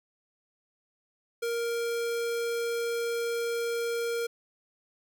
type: tone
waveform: square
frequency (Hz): 467.4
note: A#4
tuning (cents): +5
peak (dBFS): -29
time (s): 1.42-4.27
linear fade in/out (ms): 10
effects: none